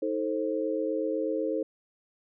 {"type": "chord", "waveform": "sine", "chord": "A diminished", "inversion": "second", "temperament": "just", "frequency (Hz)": [316.8, 440, 528], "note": ["Eb4", "A4", "C5"], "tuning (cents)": [31, 0, 16], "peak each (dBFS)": -31, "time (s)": [0.02, 1.63], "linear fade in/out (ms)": 5, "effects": []}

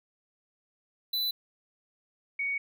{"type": "tone pair in turn", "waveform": ["square", "sine"], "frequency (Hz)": [3992, 2236], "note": ["B7", "C#7"], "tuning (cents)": [18, 14], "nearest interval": "minor seventh", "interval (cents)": 1004, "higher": "first", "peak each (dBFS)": -28, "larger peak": "neither", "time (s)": [[1.13, 1.31], [2.39, 2.58]], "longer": "second", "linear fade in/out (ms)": 5, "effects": []}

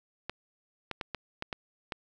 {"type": "clicks", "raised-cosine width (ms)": 0.3, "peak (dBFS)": -18, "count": 7, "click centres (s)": [0.296, 0.913, 1.012, 1.147, 1.424, 1.528, 1.922], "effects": []}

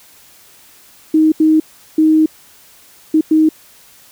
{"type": "tone bursts at uneven times", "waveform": "sine", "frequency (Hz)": 313.5, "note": "D#4", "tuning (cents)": 13, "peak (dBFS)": -7, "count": 5, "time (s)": [[1.14, 1.32], [1.4, 1.6], [1.98, 2.26], [3.14, 3.21], [3.31, 3.49]], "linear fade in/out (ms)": 5, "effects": ["white hiss -45 dBFS RMS until 4.11 s"]}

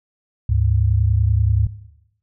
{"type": "tone pair together", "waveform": "sine", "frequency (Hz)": [73.42, 103.83], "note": ["D2", "G#2"], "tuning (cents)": [0, 0], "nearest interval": "tritone", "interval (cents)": 600, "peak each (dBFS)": -17, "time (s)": [0.49, 1.67], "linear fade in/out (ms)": 5, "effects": ["noise-tail reverb RT60 0.9 s tail -18 dB re dry"]}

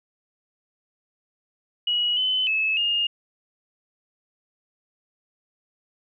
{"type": "tone with pitch steps", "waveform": "sine", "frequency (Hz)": [2912, 3033, 2597, 2835], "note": ["F#7", "F#7", "E7", "F7"], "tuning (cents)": [-28, 42, -26, 25], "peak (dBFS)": -20, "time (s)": [1.87, 3.07], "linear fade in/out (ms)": 5, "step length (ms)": 300, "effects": []}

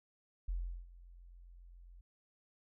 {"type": "tone with ADSR envelope", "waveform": "sine", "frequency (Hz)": 43.65, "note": "F1", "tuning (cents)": 0, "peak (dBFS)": -33, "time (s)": [0.48, 2.01], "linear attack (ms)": 9, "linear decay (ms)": 370, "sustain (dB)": -20, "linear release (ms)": 5, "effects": []}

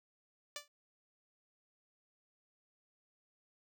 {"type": "tone with exponential decay", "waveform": "5% pulse", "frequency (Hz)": 586, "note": "D5", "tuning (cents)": -4, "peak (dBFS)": -27, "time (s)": [0.56, 0.68], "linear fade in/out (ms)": 2, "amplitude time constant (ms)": 26, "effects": []}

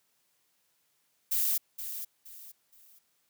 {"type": "noise with echo", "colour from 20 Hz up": "violet", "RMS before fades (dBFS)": -28, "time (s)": [1.31, 1.58], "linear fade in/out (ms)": 10, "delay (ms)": 470, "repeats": 3, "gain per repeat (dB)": -10, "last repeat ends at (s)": 2.99, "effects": ["white hiss -73 dBFS RMS until 3.29 s", "high-pass 80 Hz 12 dB/octave"]}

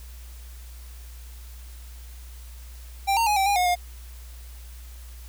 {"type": "tone with pitch steps", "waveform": "square", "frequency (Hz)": [788, 918, 835, 776, 811, 723, 711], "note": ["G5", "A#5", "G#5", "G5", "G#5", "F#5", "F5"], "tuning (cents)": [9, -27, 9, -18, -41, -40, 31], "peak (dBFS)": -20, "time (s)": [3.07, 3.756], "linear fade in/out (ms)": 20, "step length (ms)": 98, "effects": ["added 60 Hz sine -39 dBFS peak until 5.28 s", "white hiss -51 dBFS RMS until 5.28 s"]}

